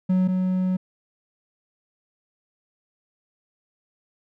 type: tone pair in turn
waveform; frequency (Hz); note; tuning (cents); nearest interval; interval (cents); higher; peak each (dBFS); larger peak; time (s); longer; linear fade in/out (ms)
triangle; 185 / 185; F#3 / F#3; 0 / 0; unison; 0; neither; -15 / -18; first; 0.09-0.28 / 0.28-0.77; second; 10
effects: none